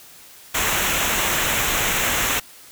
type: noise with comb filter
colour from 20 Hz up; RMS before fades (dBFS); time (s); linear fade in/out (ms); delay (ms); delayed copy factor
pink; -21; 0.54-2.4; 10; 0.21; -0.65
effects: white hiss -45 dBFS RMS until 2.71 s